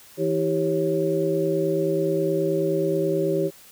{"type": "tone cluster", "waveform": "sine", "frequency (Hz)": [163.1, 322.7, 392.1, 547], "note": ["E3", "E4", "G4", "C#5"], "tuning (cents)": [-18, -37, 0, -23], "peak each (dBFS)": [-28, -27, -23, -26], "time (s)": [0.17, 3.51], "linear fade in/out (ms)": 50, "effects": ["white hiss -49 dBFS RMS until 3.71 s"]}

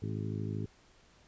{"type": "harmonic tone with a mistuned harmonic", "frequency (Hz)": 53, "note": "G#1", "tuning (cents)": 36, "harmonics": [2, 3, 4, 5, 6, 7, 8], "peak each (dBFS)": [-36, -40, -42, -44, -46, -47, -48], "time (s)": [0.02, 0.66], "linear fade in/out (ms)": 5, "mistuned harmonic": 8, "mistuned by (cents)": -23, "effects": ["pink hiss -63 dBFS RMS until 1.27 s", "resampled to 16000 Hz"]}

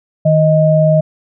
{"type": "tone pair together", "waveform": "sine", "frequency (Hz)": [156.5, 626], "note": ["D#3", "D#5"], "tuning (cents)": [10, 10], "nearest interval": "2 octaves", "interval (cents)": 2400, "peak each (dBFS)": -10, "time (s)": [0.25, 1.01], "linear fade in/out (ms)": 10, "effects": []}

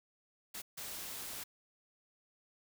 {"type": "noise bursts at uneven times", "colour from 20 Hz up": "white", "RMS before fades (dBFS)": -44, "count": 2, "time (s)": [[0.54, 0.62], [0.77, 1.44]], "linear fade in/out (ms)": 10, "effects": []}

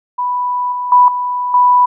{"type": "tone with level steps", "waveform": "sine", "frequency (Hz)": 987.8, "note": "B5", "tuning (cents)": 0, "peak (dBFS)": [-14, -17, -4, -15, -6], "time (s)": [0.18, 1.86], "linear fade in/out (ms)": 10, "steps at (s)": [0.72, 0.92, 1.08, 1.54], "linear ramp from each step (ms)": 2, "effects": []}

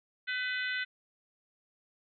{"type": "harmonic tone with a mistuned harmonic", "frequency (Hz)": 504, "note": "B4", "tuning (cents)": 35, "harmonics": [3, 4, 5, 6, 7, 8], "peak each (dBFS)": [-34, -36, -42, -44, -43, -46], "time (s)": [0.27, 0.85], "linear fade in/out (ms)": 20, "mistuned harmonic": 4, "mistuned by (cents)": -18, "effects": []}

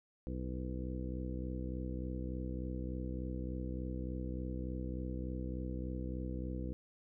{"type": "harmonic tone with a mistuned harmonic", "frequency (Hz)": 63.4, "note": "B1", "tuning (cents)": 46, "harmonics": [1, 2, 3, 4, 5, 6, 7, 8], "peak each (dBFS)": [-40, -45, -45, -47, -46, -55, -56, -50], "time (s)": [0.27, 6.73], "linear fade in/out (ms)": 0, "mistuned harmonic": 8, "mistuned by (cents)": -28, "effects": []}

